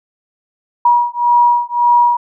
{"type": "beating tone pair", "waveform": "sine", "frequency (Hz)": [959, 960.8], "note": ["A#5", "B5"], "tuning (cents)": [49, -48], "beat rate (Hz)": 1.8, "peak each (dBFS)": -12, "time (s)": [0.85, 2.17], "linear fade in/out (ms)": 5, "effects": []}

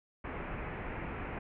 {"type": "low-pass noise", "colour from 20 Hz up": "pink", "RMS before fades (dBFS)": -40, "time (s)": [0.24, 1.39], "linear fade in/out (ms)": 5, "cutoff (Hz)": 2500, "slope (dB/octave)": 48, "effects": []}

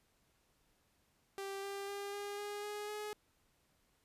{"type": "tone with pitch steps", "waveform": "sawtooth", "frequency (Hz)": [392.6, 397.2, 401.8, 406.4, 411.2, 415.9, 420.8], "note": ["G4", "G4", "G4", "G#4", "G#4", "G#4", "G#4"], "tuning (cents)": [3, 23, 43, -38, -17, 2, 23], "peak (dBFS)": -37, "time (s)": [1.38, 3.13], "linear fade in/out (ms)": 0, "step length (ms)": 250, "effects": ["pink hiss -75 dBFS RMS until 4.04 s", "resampled to 32000 Hz"]}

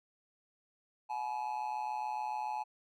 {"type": "tone with amplitude modulation", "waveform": "triangle", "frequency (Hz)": 853, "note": "G#5", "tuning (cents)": 46, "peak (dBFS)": -29, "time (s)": [1.09, 2.64], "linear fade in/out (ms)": 20, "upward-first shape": "sine", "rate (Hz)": 127, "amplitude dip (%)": 80, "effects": []}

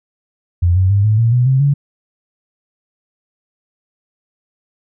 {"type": "tone with pitch steps", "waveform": "sine", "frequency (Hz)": [87.31, 93.58, 100.29, 107.49, 115.21, 123.47, 132.34, 141.84], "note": ["F2", "F#2", "G2", "A2", "A#2", "B2", "C3", "C#3"], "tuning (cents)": [0, 20, 40, -40, -20, 0, 20, 40], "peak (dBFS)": -9, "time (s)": [0.62, 1.74], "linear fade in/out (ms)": 10, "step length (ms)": 140, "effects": []}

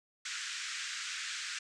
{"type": "band-pass noise", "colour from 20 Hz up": "pink", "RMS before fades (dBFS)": -40, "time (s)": [0.25, 1.59], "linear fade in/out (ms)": 5, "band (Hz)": [1400, 7900], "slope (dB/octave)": 48, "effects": []}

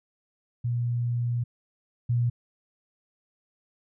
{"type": "tone pair in turn", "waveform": "sine", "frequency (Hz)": [120, 120], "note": ["B2", "B2"], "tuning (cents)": [-49, -49], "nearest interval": "unison", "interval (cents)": 0, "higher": "neither", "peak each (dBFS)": [-24, -21], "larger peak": "second", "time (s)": [[0.64, 1.44], [2.09, 2.3]], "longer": "first", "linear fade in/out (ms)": 10, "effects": []}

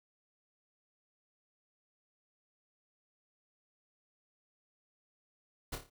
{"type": "noise with echo", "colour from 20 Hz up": "pink", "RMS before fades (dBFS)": -38, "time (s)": [5.72, 5.76], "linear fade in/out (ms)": 10, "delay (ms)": 28, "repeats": 5, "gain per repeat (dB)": -6, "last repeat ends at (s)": 5.9, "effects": []}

